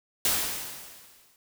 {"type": "noise with exponential decay", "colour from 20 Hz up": "white", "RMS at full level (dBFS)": -23, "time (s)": [0.25, 1.36], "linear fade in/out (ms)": 1, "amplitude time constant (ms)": 240, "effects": []}